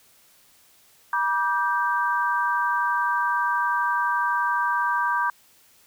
sine chord, G major, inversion first, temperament equal with one note detuned, 963.5 / 1174.7 / 1568 Hz, B5 / D6 / G6, -43 / 0 / 0 cents, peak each -24 / -26 / -25 dBFS, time 1.13-5.3 s, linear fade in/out 2 ms, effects white hiss -57 dBFS RMS until 5.86 s

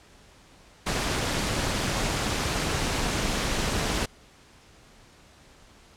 pink noise with amplitude modulation, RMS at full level -24 dBFS, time 0.86-4.06 s, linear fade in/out 10 ms, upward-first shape sine, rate 246 Hz, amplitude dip 60%, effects pink hiss -54 dBFS RMS until 5.96 s + low-pass 8000 Hz 12 dB/octave

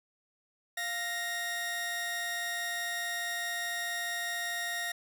sawtooth tone pair together, 698.5 / 1864.7 Hz, F5 / A#6, 0 / 0 cents, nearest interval octave + perfect fourth, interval 1700 cents, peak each -36 / -30 dBFS, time 0.77-4.92 s, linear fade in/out 5 ms, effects none

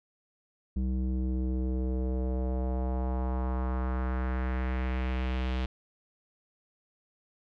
square tone with low-pass filter sweep, 63.7 Hz, C2, 46 cents flat, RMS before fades -30 dBFS, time 0.76-5.66 s, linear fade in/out 5 ms, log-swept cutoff 230 to 3400 Hz, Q 1.9, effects none

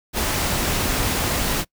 pink noise, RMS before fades -22 dBFS, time 0.13-1.65 s, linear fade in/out 50 ms, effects noise-tail reverb RT60 0.1 s tail -24 dB re dry

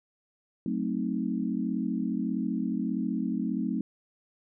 sine chord, F# diminished seventh, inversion none, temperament equal with one note detuned, 185 / 220 / 261.6 / 313.1 Hz, F#3 / A3 / C4 / Eb4, 0 / 0 / 0 / +11 cents, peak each -33 / -31 / -32 / -35 dBFS, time 0.66-3.81 s, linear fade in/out 2 ms, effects none

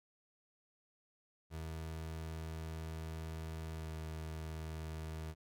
30% pulse tone with pitch glide, 80.2 to 79.19 Hz, E2 to D#2, -47 to +31 cents, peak -39 dBFS, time 1.5-5.35 s, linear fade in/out 50 ms, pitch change -22 cents, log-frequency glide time 3.75-3.89 s, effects none

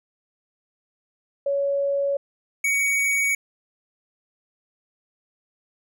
sine / square tone pair in turn, 560 / 2246 Hz, C#5 / C#7, +18 / +22 cents, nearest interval 2 octaves, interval 2404 cents, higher second, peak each -20 dBFS, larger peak neither, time 1.46-2.17 / 2.64-3.35 s, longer neither, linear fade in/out 5 ms, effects none

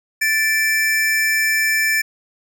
square tone pair together, 1760 / 2332 Hz, A6 / D7, 0 / -13 cents, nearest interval perfect fourth, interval 487 cents, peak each -18 / -20 dBFS, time 0.21-2.02 s, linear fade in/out 10 ms, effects none

